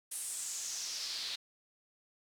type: noise with band-pass filter sweep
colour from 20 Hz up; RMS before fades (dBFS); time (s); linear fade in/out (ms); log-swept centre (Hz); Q
pink; -40; 0.11-1.36; 10; 9800 to 3900; 3.5
effects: none